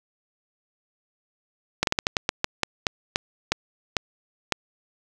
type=slowing click train; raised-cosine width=0.2 ms; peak=-3 dBFS; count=14; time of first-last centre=1.83-4.523 s; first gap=42 ms; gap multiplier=1.24; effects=7-bit